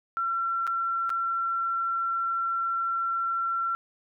sine tone with dropouts, 1357 Hz, E6, 50 cents sharp, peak -25 dBFS, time 0.17-3.75 s, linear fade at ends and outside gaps 0 ms, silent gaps 0.668-0.675 / 1.094-1.102 s, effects none

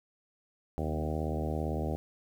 harmonic tone with a mistuned harmonic, 77.78 Hz, D#2, in tune, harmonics 1 / 2 / 3 / 4 / 5 / 6 / 7 / 8 / 9 / 10, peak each -34 / -37 / -39 / -40 / -41 / -42 / -42 / -43 / -44 / -44 dBFS, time 0.78-1.96 s, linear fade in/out 0 ms, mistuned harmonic 2, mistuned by -28 cents, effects 10-bit

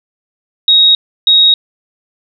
sine tone pair in turn, 3775 / 3775 Hz, A#7 / A#7, +21 / +21 cents, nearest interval unison, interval 0 cents, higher neither, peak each -4 dBFS, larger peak neither, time 0.68-0.95 / 1.27-1.54 s, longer neither, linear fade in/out 2 ms, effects none

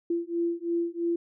sine beating tone pair, 338.9 / 341.9 Hz, E4 / F4, +48 / -37 cents, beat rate 3 Hz, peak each -29 dBFS, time 0.1-1.16 s, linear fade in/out 5 ms, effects none

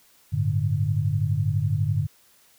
sine chord, G suspended second, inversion none, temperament equal, 98 / 110 / 146.83 Hz, G2 / A2 / D3, 0 / 0 / 0 cents, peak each -25 dBFS, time 0.32-2.07 s, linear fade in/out 20 ms, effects white hiss -58 dBFS RMS until 2.58 s

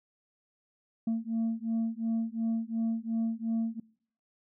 sine beating tone pair, 225.3 / 228.1 Hz, A3 / A#3, +41 / -37 cents, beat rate 2.8 Hz, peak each -29 dBFS, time 1.07-3.8 s, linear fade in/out 5 ms, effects noise-tail reverb RT60 0.6 s tail -24 dB re dry + tanh soft clip ceiling -25 dBFS

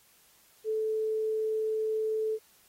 sine tone, 436.6 Hz, A4, 13 cents flat, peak -27 dBFS, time 0.64-2.39 s, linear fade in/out 50 ms, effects white hiss -62 dBFS RMS until 2.68 s + AAC 48 kbps

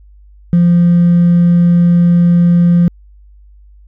triangle tone with hard clipping, 173.2 Hz, F3, 14 cents flat, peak -5 dBFS, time 0.53-2.88 s, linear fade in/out 0 ms, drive 2 dB, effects added 50 Hz sine -38 dBFS peak until 3.87 s

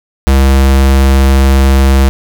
square tone, 67.3 Hz, C2, 49 cents sharp, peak -5 dBFS, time 0.27-2.09 s, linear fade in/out 0 ms, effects none

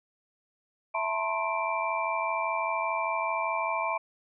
sine tone cluster, 660 / 888 / 973 / 1066 / 2347 Hz, E5 / A5 / B5 / C6 / D7, +2 / +16 / -26 / +32 / -2 cents, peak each -33 / -33 / -35 / -32 / -34 dBFS, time 0.94-3.98 s, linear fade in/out 10 ms, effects none

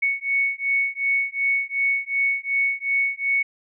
sine beating tone pair, 2217 / 2219.7 Hz, C#7 / C#7, 0 / +2 cents, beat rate 2.7 Hz, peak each -23 / -23 dBFS, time 0.02-3.43 s, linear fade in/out 10 ms, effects none

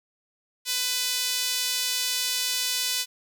sawtooth tone with high-pass filter, 499.1 Hz, B4, 18 cents sharp, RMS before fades -27 dBFS, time 0.65-3.06 s, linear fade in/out 50 ms, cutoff 3800 Hz, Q 1.2, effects none

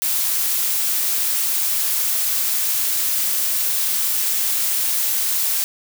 blue noise, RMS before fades -20 dBFS, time 0.02-5.64 s, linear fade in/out 0 ms, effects none

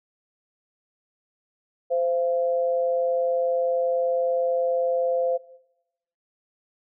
sine tone pair together, 517.9 / 683 Hz, C5 / F5, -18 / -39 cents, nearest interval perfect fourth, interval 479 cents, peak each -21 / -28 dBFS, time 1.9-5.38 s, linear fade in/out 20 ms, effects noise-tail reverb RT60 0.9 s tail -19 dB re dry

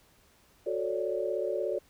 sine chord, D major seventh, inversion first, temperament just, 367.1 / 440.5 / 550.6 / 587.3 Hz, F#4 / A4 / C#5 / D5, -14 / +2 / -12 / 0 cents, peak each -34 dBFS, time 0.66-1.79 s, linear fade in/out 10 ms, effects pink hiss -63 dBFS RMS until 1.89 s

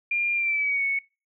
sine tone with pitch glide, 2400 to 2214 Hz, D7 to C#7, +37 to -3 cents, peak -22 dBFS, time 0.11-0.99 s, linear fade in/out 5 ms, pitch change -140 cents, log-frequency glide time 0.34-0.84 s, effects noise-tail reverb RT60 0.3 s tail -24 dB re dry

